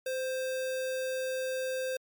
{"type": "tone with sample-and-hold", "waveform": "sine", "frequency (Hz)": 518, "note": "C5", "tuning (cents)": -17, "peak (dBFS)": -30, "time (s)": [0.06, 1.97], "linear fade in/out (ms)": 5, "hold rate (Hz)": 2100, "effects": ["MP3 96 kbps"]}